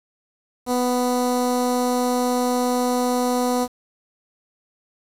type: tone with notch filter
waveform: 15% pulse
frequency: 247.9 Hz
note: B3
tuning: 7 cents sharp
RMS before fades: -21 dBFS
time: 0.66-3.68 s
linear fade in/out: 50 ms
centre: 2500 Hz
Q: 0.85
effects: resampled to 32000 Hz + 7-bit